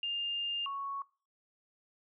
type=tone pair in turn; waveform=sine; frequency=2808 / 1108.9 Hz; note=F7 / C#6; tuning=+9 / 0 cents; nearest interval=octave + major third; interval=1609 cents; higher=first; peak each=-32 / -35 dBFS; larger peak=first; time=0.03-0.66 / 0.66-1.02 s; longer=first; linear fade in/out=2 ms; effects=noise-tail reverb RT60 0.4 s tail -22 dB re dry